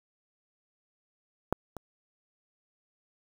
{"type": "clicks", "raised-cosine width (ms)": 1, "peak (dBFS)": [-11, -25], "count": 2, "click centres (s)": [1.526, 1.767], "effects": ["7-bit"]}